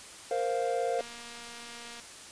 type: chord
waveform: triangle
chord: Bb suspended second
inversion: none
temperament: equal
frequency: 466.2 / 523.3 / 698.5 Hz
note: Bb4 / C5 / F5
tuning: 0 / 0 / 0 cents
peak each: -30 dBFS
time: 0.31-1.01 s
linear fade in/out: 2 ms
type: click train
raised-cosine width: 0.2 ms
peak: -29 dBFS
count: 239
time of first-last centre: 0.99-1.998 s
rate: 236 Hz
effects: white hiss -47 dBFS RMS until 2.31 s + resampled to 22050 Hz